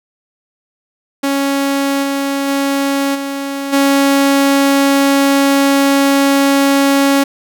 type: tone with level steps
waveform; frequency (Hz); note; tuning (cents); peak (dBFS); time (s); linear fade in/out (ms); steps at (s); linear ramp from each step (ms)
sawtooth; 277.2; C#4; 0; -9 / -11 / -9 / -15 / -5; 1.23-7.24; 10; 2.02 / 2.47 / 3.14 / 3.72; 20
effects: none